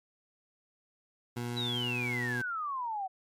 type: tone with pitch glide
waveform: 20% pulse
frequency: 120.3 to 122.26 Hz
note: B2 to B2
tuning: -45 to -17 cents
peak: -29 dBFS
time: 1.36-2.42 s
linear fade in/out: 10 ms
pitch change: +28 cents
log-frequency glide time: 1.56-1.87 s
type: exponential sweep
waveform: sine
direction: down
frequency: 4000 to 740 Hz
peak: -32 dBFS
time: 1.56-3.08 s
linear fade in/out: 20 ms
effects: MP3 64 kbps